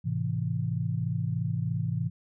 sine chord, A minor, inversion none, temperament equal with one note detuned, 107.55 / 130.81 / 164.81 Hz, A2 / C3 / E3, -39 / 0 / 0 cents, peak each -31 dBFS, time 0.04-2.1 s, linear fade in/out 20 ms, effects none

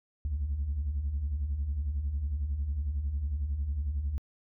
sine beating tone pair, 62.7 / 73.7 Hz, B1 / D2, +27 / +7 cents, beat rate 11 Hz, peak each -35 / -28 dBFS, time 0.25-4.18 s, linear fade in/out 0 ms, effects tanh soft clip ceiling -25 dBFS

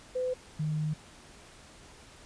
sine tone pair in turn, 507 / 153.72 Hz, B4 / D#3, +45 / -21 cents, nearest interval octave + major sixth, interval 2066 cents, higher first, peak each -28 dBFS, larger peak neither, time 0.15-0.34 / 0.59-0.94 s, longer second, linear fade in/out 10 ms, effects pink hiss -53 dBFS RMS until 2.25 s + resampled to 22050 Hz

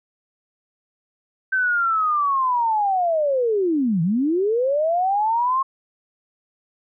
sine linear two-way sweep, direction down then up, 1551 to 156.5 to 1084 Hz, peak -17 dBFS, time 1.52-5.63 s, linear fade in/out 10 ms, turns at 4.02 s, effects none

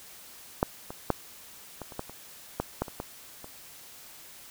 clicks, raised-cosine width 1 ms, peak -8 / -23 / -9 / -23 / -29 / -18 / -29 / -13 / -13 / -26 / -19 / -28 dBFS, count 12, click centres 0.629 / 0.905 / 1.103 / 1.817 / 1.922 / 1.994 / 2.096 / 2.6 / 2.82 / 2.882 / 3.001 / 3.444 s, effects white hiss -49 dBFS RMS until 4.5 s

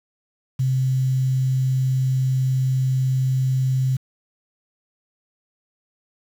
sine tone with quantisation, 130.81 Hz, C3, in tune, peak -17 dBFS, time 0.59-3.97 s, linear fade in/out 10 ms, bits 7, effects none

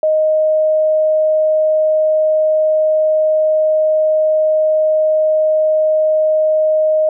sine tone, 622.3 Hz, D#5, in tune, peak -10 dBFS, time 0.03-7.09 s, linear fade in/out 2 ms, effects none

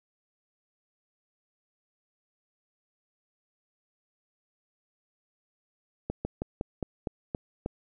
slowing click train, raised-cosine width 2 ms, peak -17 dBFS, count 8, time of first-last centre 6.1-7.661 s, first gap 150 ms, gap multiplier 1.13, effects none

